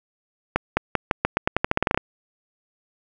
accelerating click train, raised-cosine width 0.5 ms, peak -3 dBFS, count 16, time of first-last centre 0.56-1.975 s, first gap 210 ms, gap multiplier 0.87, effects none

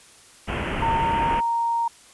pink low-pass noise, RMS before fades -27 dBFS, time 0.47-1.41 s, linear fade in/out 20 ms, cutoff 3100 Hz, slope 96 dB/octave
sine tone with pitch glide, 912 to 930.1 Hz, A#5 to A#5, -38 to -4 cents, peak -20 dBFS, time 0.82-1.88 s, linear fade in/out 5 ms, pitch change +34 cents, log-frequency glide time 0.96-1.43 s
effects white hiss -50 dBFS RMS until 2.13 s + resampled to 24000 Hz

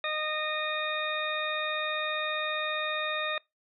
harmonic tone, 615 Hz, D#5, 20 cents flat, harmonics 1 / 2 / 3 / 4 / 6, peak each -35 / -35 / -35 / -35 / -35 dBFS, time 0.04-3.38 s, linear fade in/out 2 ms, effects noise-tail reverb RT60 0.2 s tail -24 dB re dry

